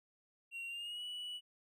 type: tone with pitch glide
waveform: triangle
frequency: 2749 to 2946 Hz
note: F7 to F#7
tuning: -28 to -8 cents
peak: -40 dBFS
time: 0.51-1.41 s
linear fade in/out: 50 ms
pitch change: +120 cents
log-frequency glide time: 0.67-1.04 s
effects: none